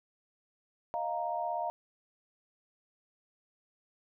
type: chord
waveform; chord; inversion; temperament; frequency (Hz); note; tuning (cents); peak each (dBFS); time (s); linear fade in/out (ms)
sine; Eb suspended second; none; equal; 622.3 / 698.5 / 932.3; Eb5 / F5 / Bb5; 0 / 0 / 0; -38 / -34 / -36; 0.94-1.7; 0
effects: none

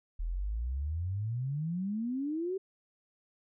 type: exponential sweep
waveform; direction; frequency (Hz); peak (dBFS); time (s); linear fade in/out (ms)
sine; up; 38.79 to 392; -31; 0.19-2.58; 10
effects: none

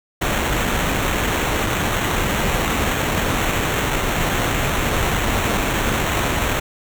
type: noise with sample-and-hold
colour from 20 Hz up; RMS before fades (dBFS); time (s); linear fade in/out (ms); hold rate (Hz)
pink; -20; 0.21-6.6; 10; 4900
effects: none

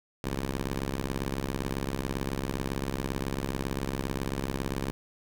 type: ring-modulated tone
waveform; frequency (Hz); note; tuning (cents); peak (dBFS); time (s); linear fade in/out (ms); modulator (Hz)
10% pulse; 67.4; C#2; -48; -19; 0.24-4.91; 0; 92.1
effects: none

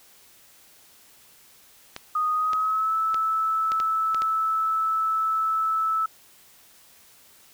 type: clicks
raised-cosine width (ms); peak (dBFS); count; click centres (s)
0.2; -16; 7; 1.964 / 2.533 / 3.144 / 3.719 / 3.801 / 4.146 / 4.22
type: tone with pitch glide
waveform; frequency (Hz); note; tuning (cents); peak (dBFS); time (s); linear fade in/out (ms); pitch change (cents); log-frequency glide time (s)
sine; 1241 to 1309.5; D#6 to E6; -5 to -12; -21; 2.15-6.06; 5; +93; 2.32-2.94
effects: white hiss -54 dBFS RMS until 7.53 s

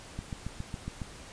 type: click train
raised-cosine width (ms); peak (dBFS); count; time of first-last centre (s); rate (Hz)
5; -23; 7; 0.19-1.018; 7.25
effects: pink hiss -48 dBFS RMS until 1.32 s + resampled to 22050 Hz

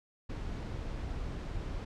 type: noise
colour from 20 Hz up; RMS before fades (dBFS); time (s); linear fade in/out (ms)
brown; -38; 0.29-1.85; 10
effects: low-pass 6000 Hz 12 dB/octave

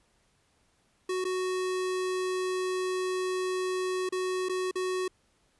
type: tone with dropouts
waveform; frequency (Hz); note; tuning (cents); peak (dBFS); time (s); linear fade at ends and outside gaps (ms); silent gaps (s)
square; 370; F#4; 0; -29; 1.09-5.08; 5; 1.243-1.25 / 4.091-4.123 / 4.487-4.494 / 4.712-4.755
effects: pink hiss -69 dBFS RMS until 5.59 s + resampled to 24000 Hz

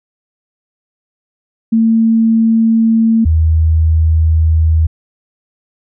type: tone pair in turn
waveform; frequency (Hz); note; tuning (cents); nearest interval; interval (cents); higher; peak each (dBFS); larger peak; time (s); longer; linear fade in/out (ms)
sine; 225.4 / 79.99; A3 / D#2; +42 / +48; octave + tritone; 1794; first; -7; neither; 1.72-3.25 / 3.25-4.87; second; 10
effects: none

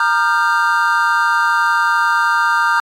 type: chord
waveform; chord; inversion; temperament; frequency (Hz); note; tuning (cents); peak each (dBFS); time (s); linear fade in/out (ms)
triangle; G minor seventh; first; equal with one note detuned; 932.3 / 1204.9 / 1396.9 / 1568; Bb5 / D6 / F6 / G6; 0 / +44 / 0 / 0; -16; 0-2.8; 2
effects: AAC 48 kbps

